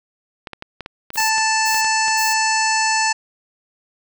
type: clicks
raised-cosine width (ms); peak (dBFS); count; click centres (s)
0.3; -15; 12; 0.472 / 0.533 / 0.624 / 0.807 / 0.861 / 1.104 / 1.158 / 1.203 / 1.382 / 1.745 / 1.846 / 2.082
type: noise bursts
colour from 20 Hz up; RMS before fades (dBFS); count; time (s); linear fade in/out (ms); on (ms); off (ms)
violet; -29; 3; 1.13-2.34; 20; 170; 350
type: harmonic tone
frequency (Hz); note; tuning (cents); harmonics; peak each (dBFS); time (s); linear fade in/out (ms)
880; A5; 0; 1 / 2 / 3 / 5 / 6 / 7 / 8 / 9; -19 / -22 / -24 / -26 / -27 / -27 / -28 / -29; 1.17-3.13; 10
effects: none